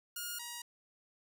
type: tone pair in turn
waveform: 5% pulse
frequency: 1428 / 953.1 Hz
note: F6 / A#5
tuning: +38 / +38 cents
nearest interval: perfect fifth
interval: 700 cents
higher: first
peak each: -27 / -30 dBFS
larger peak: first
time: 0.16-0.39 / 0.39-0.62 s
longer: neither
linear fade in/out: 5 ms
effects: none